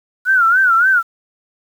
sine tone with vibrato, 1444 Hz, F#6, 43 cents flat, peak -9 dBFS, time 0.25-1.03 s, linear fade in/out 50 ms, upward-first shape sine, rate 3.5 Hz, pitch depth 140 cents each way, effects 7-bit

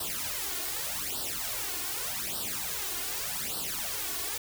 white noise with flanger, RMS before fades -34 dBFS, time 0-4.38 s, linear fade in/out 5 ms, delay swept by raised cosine 0.22 to 2.82 ms, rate 0.84 Hz, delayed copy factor +0.85, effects none

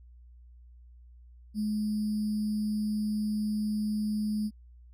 sine tone with sample-and-hold, 212.1 Hz, G#3, 37 cents sharp, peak -27 dBFS, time 1.54-4.51 s, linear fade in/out 50 ms, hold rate 4900 Hz, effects added 60 Hz sine -50 dBFS peak until 4.93 s + AAC 64 kbps

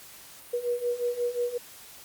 sine beating tone pair, 480.2 / 485.8 Hz, B4 / B4, -49 / -29 cents, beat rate 5.6 Hz, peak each -31 / -28 dBFS, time 0.53-1.58 s, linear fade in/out 10 ms, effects white hiss -48 dBFS RMS until 2.04 s + Opus 48 kbps

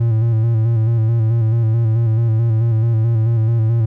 triangle tone with vibrato, 113.4 Hz, A#2, 47 cents flat, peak -10 dBFS, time 0-3.86 s, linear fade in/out 10 ms, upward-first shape square, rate 4.6 Hz, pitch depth 44 cents each way, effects none

